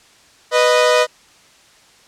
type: tone pair together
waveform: sawtooth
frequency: 493.9 / 618.7 Hz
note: B4 / D#5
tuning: 0 / -10 cents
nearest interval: major third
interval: 390 cents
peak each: -10 dBFS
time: 0.51-1.07 s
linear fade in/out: 50 ms
effects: white hiss -49 dBFS RMS until 2.07 s + low-pass 7000 Hz 12 dB/octave